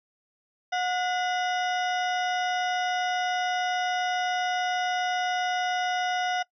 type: harmonic tone with a mistuned harmonic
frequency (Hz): 727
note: F#5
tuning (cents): -31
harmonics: 1 / 2 / 3 / 4 / 5 / 7 / 8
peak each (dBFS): -26 / -32 / -36 / -38 / -40 / -43 / -44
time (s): 0.72-6.43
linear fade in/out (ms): 10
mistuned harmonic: 3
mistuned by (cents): -130
effects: noise-tail reverb RT60 0.1 s tail -21 dB re dry